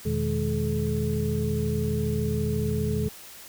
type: tone cluster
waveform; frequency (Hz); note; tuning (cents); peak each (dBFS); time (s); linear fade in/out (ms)
sine; 83.5 / 123.3 / 155.5 / 210 / 427.4; E2 / B2 / D#3 / G#3 / G#4; +23 / -2 / -1 / +19 / +50; -30; 0.05-3.09; 10
effects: white hiss -45 dBFS RMS until 3.48 s